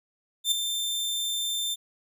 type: tone with ADSR envelope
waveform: sawtooth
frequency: 3576 Hz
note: A7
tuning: 27 cents sharp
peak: -16 dBFS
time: 0.44-1.76 s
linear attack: 78 ms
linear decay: 3 ms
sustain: -8 dB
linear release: 29 ms
effects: none